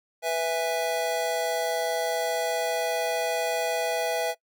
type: chord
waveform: square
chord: E major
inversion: second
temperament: just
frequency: 494.4 / 659.3 / 824.1 Hz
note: B4 / E5 / G#5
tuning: +2 / 0 / -14 cents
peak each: -31 / -28 / -32 dBFS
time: 0.22-4.35 s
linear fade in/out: 50 ms
effects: noise-tail reverb RT60 0.1 s tail -22 dB re dry